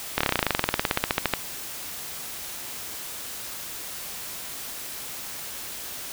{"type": "slowing click train", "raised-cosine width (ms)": 0.3, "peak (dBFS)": -4, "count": 25, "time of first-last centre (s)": [0.18, 1.337], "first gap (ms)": 26, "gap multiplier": 1.05, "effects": ["white hiss -36 dBFS RMS until 6.12 s"]}